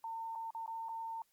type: tone with dropouts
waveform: sine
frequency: 906 Hz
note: A#5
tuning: 50 cents flat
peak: -39 dBFS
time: 0.04-1.22 s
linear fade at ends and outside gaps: 2 ms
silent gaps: 0.352-0.356 / 0.506-0.548 / 0.662-0.677 / 0.886-0.891 s
effects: white hiss -75 dBFS RMS until 1.32 s + Opus 48 kbps